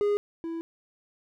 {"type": "tone pair in turn", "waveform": "triangle", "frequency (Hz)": [411.3, 330.6], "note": ["G#4", "E4"], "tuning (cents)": [-17, 5], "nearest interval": "major third", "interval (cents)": 378, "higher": "first", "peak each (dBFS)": [-20, -29], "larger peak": "first", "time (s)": [[0.01, 0.17], [0.44, 0.61]], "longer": "second", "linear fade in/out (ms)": 0, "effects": []}